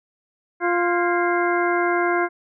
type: harmonic tone with a mistuned harmonic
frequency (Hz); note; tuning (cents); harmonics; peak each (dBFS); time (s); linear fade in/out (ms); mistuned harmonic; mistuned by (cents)
349.2; F4; 0; 1 / 2 / 3 / 4 / 5 / 6; -21 / -24 / -26 / -27 / -28 / -29; 0.6-2.29; 50; 5; -120
effects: none